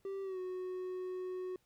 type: tone with pitch glide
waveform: triangle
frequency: 390 to 368.1 Hz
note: G4 to F#4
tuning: -9 to -9 cents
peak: -36 dBFS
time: 0.05-1.56 s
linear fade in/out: 2 ms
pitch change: -100 cents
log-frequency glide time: 0.23-0.39 s
effects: pink hiss -75 dBFS RMS until 1.65 s